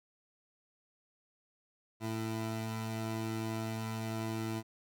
20% pulse tone pair together, 111.3 / 333 Hz, A2 / E4, +20 / +18 cents, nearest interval octave + perfect fifth, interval 1898 cents, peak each -31 / -38 dBFS, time 2-4.63 s, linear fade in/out 50 ms, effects none

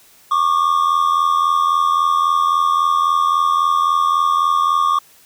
triangle tone pair together, 1108.7 / 1192.4 Hz, C#6 / D6, 0 / +26 cents, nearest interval minor second, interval 126 cents, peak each -14 dBFS, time 0.31-4.99 s, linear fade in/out 5 ms, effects white hiss -49 dBFS RMS until 5.25 s

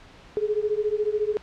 sine beating tone pair, 415.3 / 429.3 Hz, G#4 / A4, 0 / -43 cents, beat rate 14 Hz, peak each -25 dBFS, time 0.37-1.37 s, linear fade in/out 0 ms, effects pink hiss -49 dBFS RMS until 1.42 s + low-pass 4000 Hz 12 dB/octave

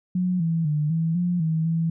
sine tone with pitch steps, 181.5 / 164.6 / 149.9 / 163.3 / 176.5 / 160.2 / 164.4 Hz, F#3 / E3 / D3 / E3 / F3 / E3 / E3, -33 / -2 / +36 / -16 / +19 / -49 / -4 cents, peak -20 dBFS, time 0.15-1.9 s, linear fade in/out 5 ms, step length 250 ms, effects none

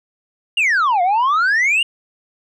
sine exponential two-way sweep, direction down then up, 2900 to 689 to 2900 Hz, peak -10 dBFS, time 0.57-1.83 s, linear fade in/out 5 ms, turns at 1.02 s, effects tanh soft clip ceiling -12 dBFS

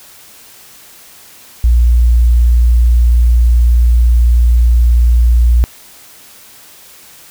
sine tone, 59.2 Hz, A#1, 27 cents sharp, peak -5 dBFS, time 1.64-5.64 s, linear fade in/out 0 ms, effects white hiss -39 dBFS RMS until 7.3 s

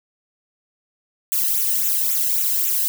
violet noise with flanger, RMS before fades -20 dBFS, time 1.32-2.88 s, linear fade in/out 0 ms, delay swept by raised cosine 0.2 to 0.9 ms, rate 3.7 Hz, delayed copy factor -0.8, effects none

